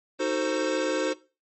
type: chord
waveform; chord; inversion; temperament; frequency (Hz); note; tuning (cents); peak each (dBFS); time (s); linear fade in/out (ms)
square; D# diminished seventh; none; equal with one note detuned; 311.1 / 370 / 446.9 / 523.3; D#4 / F#4 / A4 / C5; 0 / 0 / +27 / 0; -31 / -31 / -32 / -29; 0.19-1.14; 20
effects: noise-tail reverb RT60 0.3 s tail -17 dB re dry + MP3 32 kbps